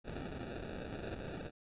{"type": "noise with sample-and-hold", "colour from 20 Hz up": "white", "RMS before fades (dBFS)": -43, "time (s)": [0.04, 1.51], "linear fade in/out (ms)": 50, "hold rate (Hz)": 1050, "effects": ["resampled to 8000 Hz"]}